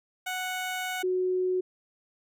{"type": "tone pair in turn", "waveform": ["15% pulse", "sine"], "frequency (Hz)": [739, 368], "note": ["F#5", "F#4"], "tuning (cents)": [-2, -9], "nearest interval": "octave", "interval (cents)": 1207, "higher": "first", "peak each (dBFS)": -24, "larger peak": "neither", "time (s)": [[0.26, 1.03], [1.03, 1.61]], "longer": "first", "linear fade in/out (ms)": 10, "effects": []}